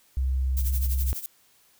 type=tone; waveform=sine; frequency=65.41 Hz; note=C2; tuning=in tune; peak=-22 dBFS; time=0.17-1.13 s; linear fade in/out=0 ms
type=noise with tremolo; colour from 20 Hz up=violet; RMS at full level=-32 dBFS; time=0.57-1.26 s; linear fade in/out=0 ms; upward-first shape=sine; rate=12 Hz; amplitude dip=75%
effects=white hiss -61 dBFS RMS until 1.79 s